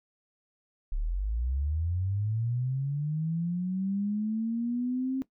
sine linear sweep, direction up, 32.78 to 267.4 Hz, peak -27 dBFS, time 0.92-5.22 s, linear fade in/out 0 ms, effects noise-tail reverb RT60 0.1 s tail -17 dB re dry

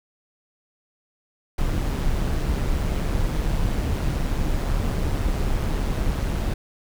brown noise with amplitude modulation, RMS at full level -21 dBFS, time 1.58-6.54 s, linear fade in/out 5 ms, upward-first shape sine, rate 142 Hz, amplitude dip 40%, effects none

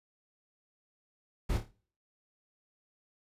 brown noise with echo, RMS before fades -29 dBFS, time 1.49-1.58 s, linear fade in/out 10 ms, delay 27 ms, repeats 5, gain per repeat -7 dB, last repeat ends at 1.715 s, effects noise-tail reverb RT60 0.5 s tail -24 dB re dry + resampled to 32000 Hz

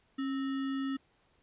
sine tone with sample-and-hold, 271.2 Hz, C#4, 38 cents flat, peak -31 dBFS, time 0.18-0.97 s, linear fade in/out 10 ms, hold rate 1575 Hz, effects pink hiss -70 dBFS RMS until 1.42 s + resampled to 8000 Hz

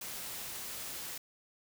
white noise, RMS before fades -42 dBFS, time 0.01-1.18 s, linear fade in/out 5 ms, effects none

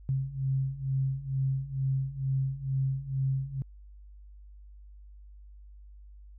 sine beating tone pair, 132.9 / 135.1 Hz, C3 / C#3, +27 / -44 cents, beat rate 2.2 Hz, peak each -32 / -29 dBFS, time 0.09-3.62 s, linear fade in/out 0 ms, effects added 50 Hz sine -47 dBFS peak until 6.38 s

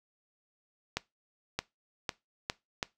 accelerating click train, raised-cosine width 0.2 ms, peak -13 dBFS, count 5, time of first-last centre 0.97-2.828 s, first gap 620 ms, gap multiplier 0.81, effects noise-tail reverb RT60 0.2 s tail -20 dB re dry

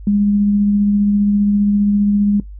sine tone with tremolo, 204.3 Hz, G#3, 28 cents flat, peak -10 dBFS, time 0.07-2.4 s, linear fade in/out 2 ms, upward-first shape triangle, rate 15 Hz, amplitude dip 25%, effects noise-tail reverb RT60 0.1 s tail -17 dB re dry + added 50 Hz sine -30 dBFS peak until 2.59 s

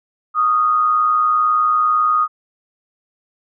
sine tone with amplitude modulation, 1241 Hz, D#6, 5 cents flat, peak -10 dBFS, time 0.34-2.28 s, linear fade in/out 50 ms, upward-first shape sine, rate 120 Hz, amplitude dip 50%, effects none

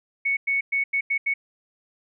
sine tone bursts at uneven times, 2217 Hz, C#7, in tune, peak -20 dBFS, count 6, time 0.25-0.37 / 0.47-0.61 / 0.72-0.84 / 0.93-1.01 / 1.1-1.18 / 1.26-1.34 s, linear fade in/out 10 ms, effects none

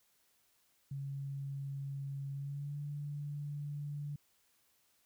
sine tone with pitch glide, 138.59 to 145.56 Hz, C#3 to D3, 0 to -15 cents, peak -38 dBFS, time 0.91-4.16 s, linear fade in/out 5 ms, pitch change +85 cents, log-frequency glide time 2.33-2.79 s, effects white hiss -73 dBFS RMS until 5.05 s

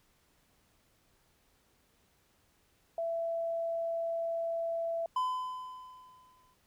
sine tone, 667 Hz, E5, 20 cents sharp, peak -31 dBFS, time 2.98-5.06 s, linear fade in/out 2 ms
triangle tone with exponential decay, 1014 Hz, B5, 45 cents sharp, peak -25 dBFS, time 5.16-6.54 s, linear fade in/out 5 ms, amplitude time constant 300 ms
effects pink hiss -70 dBFS RMS until 6.66 s

